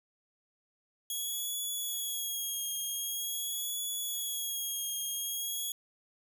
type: tone with vibrato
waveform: 5% pulse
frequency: 3322 Hz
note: G#7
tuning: in tune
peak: -26 dBFS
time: 1.1-5.72 s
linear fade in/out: 2 ms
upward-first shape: sine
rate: 0.45 Hz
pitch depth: 41 cents each way
effects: none